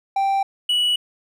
triangle tone pair in turn, 784 / 2940 Hz, G5 / F#7, 0 / -12 cents, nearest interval octave + major seventh, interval 2288 cents, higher second, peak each -15 dBFS, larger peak neither, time 0.16-0.43 / 0.69-0.96 s, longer neither, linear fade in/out 5 ms, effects none

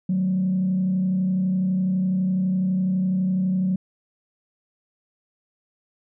sine tone with frequency modulation, 186 Hz, F#3, 9 cents sharp, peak -18 dBFS, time 0.09-3.76 s, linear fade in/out 5 ms, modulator 32 Hz, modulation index 0.35, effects tanh soft clip ceiling -15 dBFS

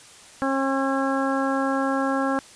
harmonic tone with a mistuned harmonic, 270 Hz, C#4, 45 cents flat, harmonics 1 / 2 / 3 / 4 / 5 / 6, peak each -24 / -27 / -29 / -30 / -31 / -32 dBFS, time 0.42-2.39 s, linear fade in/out 0 ms, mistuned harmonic 6, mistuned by +16 cents, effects white hiss -47 dBFS RMS until 2.55 s + resampled to 22050 Hz

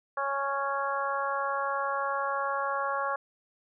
harmonic tone, 277.1 Hz, C#4, 1 cent flat, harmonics 2 / 3 / 4 / 5 / 6, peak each -34 / -35 / -31 / -35 / -38 dBFS, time 0.17-3.16 s, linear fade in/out 5 ms, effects none

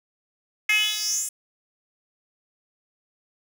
10% pulse tone with high-pass filter sweep, 424.7 Hz, G#4, 39 cents sharp, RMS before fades -24 dBFS, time 0.69-1.29 s, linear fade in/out 5 ms, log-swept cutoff 2200 to 8700 Hz, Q 6.2, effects none

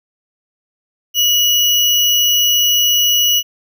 sine tone with sample-and-hold, 2917 Hz, F#7, 25 cents flat, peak -10 dBFS, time 1.14-3.43 s, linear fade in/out 50 ms, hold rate 8820 Hz, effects none

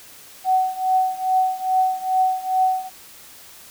sine tone with tremolo, 750 Hz, F#5, 23 cents sharp, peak -13 dBFS, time 0.44-2.9 s, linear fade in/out 50 ms, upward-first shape triangle, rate 2.4 Hz, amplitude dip 90%, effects white hiss -44 dBFS RMS until 3.7 s

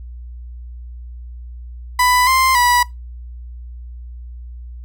30% pulse tone with pitch steps, 994 / 1047 / 977 Hz, B5 / C6 / B5, +11 / +1 / -19 cents, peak -9 dBFS, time 1.99-2.83 s, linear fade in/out 5 ms, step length 280 ms, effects noise-tail reverb RT60 0.2 s tail -22 dB re dry + added 60 Hz sine -30 dBFS peak until 4.84 s

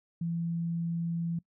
sine tone, 168.3 Hz, E3, 36 cents sharp, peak -29 dBFS, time 0.21-1.39 s, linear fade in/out 5 ms, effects noise-tail reverb RT60 0.1 s tail -22 dB re dry

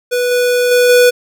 square tone with level steps, 491.7 Hz, B4, 8 cents flat, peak -13 / -11 / -8 / -6 dBFS, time 0.11-1.11 s, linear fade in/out 20 ms, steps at 0.31 / 0.71 / 0.89 s, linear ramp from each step 5 ms, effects none

